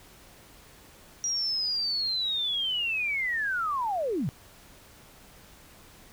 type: linear sweep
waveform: sine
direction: down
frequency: 5750 to 112.2 Hz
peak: -26 dBFS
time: 1.24-4.29 s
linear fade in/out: 0 ms
effects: pink hiss -53 dBFS RMS until 6.12 s